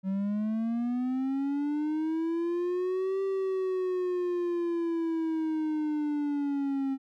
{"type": "linear two-way sweep", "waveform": "triangle", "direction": "up then down", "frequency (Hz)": [188.3, 389.3, 267.4], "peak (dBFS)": -25, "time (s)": [0.03, 6.98], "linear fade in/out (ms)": 50, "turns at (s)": 3.22, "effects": []}